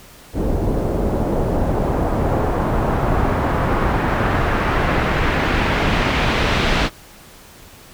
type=noise with low-pass filter sweep; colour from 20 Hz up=pink; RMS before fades=-18 dBFS; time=0.33-6.9 s; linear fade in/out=50 ms; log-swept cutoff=460 to 3400 Hz; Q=1.1; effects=pink hiss -43 dBFS RMS until 7.93 s